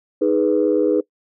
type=chord; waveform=sine; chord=G# minor; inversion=second; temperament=equal; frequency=311.1 / 415.3 / 493.9 Hz; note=D#4 / G#4 / B4; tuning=0 / 0 / 0 cents; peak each=-18 dBFS; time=0.21-1.01 s; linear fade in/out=10 ms; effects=noise-tail reverb RT60 0.1 s tail -21 dB re dry + tanh soft clip ceiling -6 dBFS